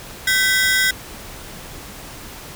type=ring-modulated tone; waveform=sawtooth; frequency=1760 Hz; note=A6; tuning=in tune; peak=-8 dBFS; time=0.27-0.91 s; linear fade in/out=5 ms; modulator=226 Hz; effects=pink hiss -36 dBFS RMS until 2.55 s